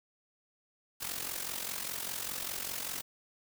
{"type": "noise with amplitude modulation", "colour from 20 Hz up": "white", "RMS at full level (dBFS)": -35, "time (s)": [1, 3.02], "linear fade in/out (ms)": 20, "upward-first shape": "sine", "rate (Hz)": 45, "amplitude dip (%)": 70, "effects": []}